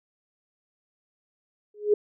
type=tone with exponential growth; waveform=sine; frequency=417.1 Hz; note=G#4; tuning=7 cents sharp; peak=-13 dBFS; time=1.74-1.94 s; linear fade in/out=5 ms; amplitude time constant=43 ms; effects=none